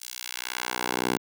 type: tone with high-pass filter sweep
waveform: 10% pulse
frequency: 61.74 Hz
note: B1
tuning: in tune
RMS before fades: -31 dBFS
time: 0-1.18 s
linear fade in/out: 20 ms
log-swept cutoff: 5800 to 260 Hz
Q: 0.73
effects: none